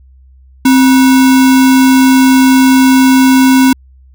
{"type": "tone with sample-and-hold", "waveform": "sine", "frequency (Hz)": 262.2, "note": "C4", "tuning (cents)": 4, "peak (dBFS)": -3, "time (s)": [0.65, 3.73], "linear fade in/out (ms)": 5, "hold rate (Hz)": 1225, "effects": ["added 65 Hz sine -38 dBFS peak until 4.14 s"]}